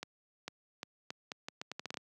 accelerating click train, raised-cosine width 0.2 ms, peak -22 dBFS, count 13, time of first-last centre 0.03-1.972 s, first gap 450 ms, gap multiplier 0.78, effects high-pass 150 Hz 12 dB/octave

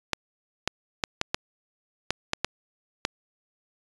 clicks, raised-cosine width 0.2 ms, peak -6 dBFS, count 9, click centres 0.133 / 0.676 / 1.038 / 1.214 / 1.345 / 2.106 / 2.334 / 2.446 / 3.051 s, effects resampled to 22050 Hz

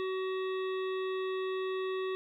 harmonic tone, 376.8 Hz, F#4, 32 cents sharp, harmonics 1 / 3 / 5 / 7 / 9 / 10, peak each -32 / -42 / -46 / -49 / -51 / -52 dBFS, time 0-2.15 s, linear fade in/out 0 ms, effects 12-bit

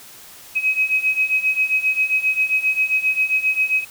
sine beating tone pair, 2536 / 2543.5 Hz, D#7 / D#7, +32 / +37 cents, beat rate 7.5 Hz, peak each -21 / -18 dBFS, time 0.55-3.85 s, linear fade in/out 20 ms, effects white hiss -42 dBFS RMS until 3.9 s

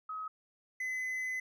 sine / triangle tone pair in turn, 1272 / 2026 Hz, D#6 / B6, +38 / +44 cents, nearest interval minor sixth, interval 806 cents, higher second, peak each -37 / -32 dBFS, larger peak second, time 0.09-0.28 / 0.8-1.4 s, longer second, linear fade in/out 5 ms, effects none

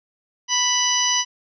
harmonic tone, 988 Hz, B5, in tune, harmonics 1 / 2 / 3 / 4 / 5 / 6, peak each -26 / -28 / -22 / -32 / -27 / -21 dBFS, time 0.48-1.25 s, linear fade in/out 50 ms, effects none

